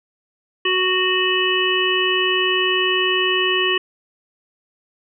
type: harmonic tone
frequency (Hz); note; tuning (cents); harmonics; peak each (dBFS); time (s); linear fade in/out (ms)
370; F#4; 0; 1 / 3 / 5 / 7 / 8; -21 / -25 / -23 / -24 / -20; 0.65-3.78; 5
effects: none